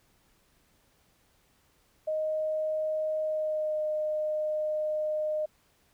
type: tone with pitch glide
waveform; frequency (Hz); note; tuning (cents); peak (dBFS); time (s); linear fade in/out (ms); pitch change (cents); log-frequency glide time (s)
sine; 622.3 to 613.4; D#5 to D#5; 0 to -25; -27; 2.07-5.46; 10; -25; 3.22-3.83
effects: pink hiss -67 dBFS RMS until 5.93 s